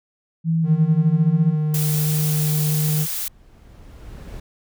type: tone with pitch glide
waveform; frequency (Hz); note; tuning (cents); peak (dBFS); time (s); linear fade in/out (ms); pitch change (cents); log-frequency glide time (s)
sine; 163.4 to 168.19; E3 to E3; -15 to +35; -16; 0.44-1.56; 50; +50; 0.76-1.37
type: tone with vibrato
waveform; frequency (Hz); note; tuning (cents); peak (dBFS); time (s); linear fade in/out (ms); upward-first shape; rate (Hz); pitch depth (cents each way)
triangle; 152.8; D#3; -31; -16; 0.63-3.07; 50; triangle; 1.4; 9
type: noise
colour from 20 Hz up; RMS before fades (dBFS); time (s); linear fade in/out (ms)
blue; -26; 1.74-3.28; 2
type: noise with exponential growth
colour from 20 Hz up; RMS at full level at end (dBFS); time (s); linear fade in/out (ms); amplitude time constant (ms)
brown; -32; 2-4.4; 5; 520
effects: none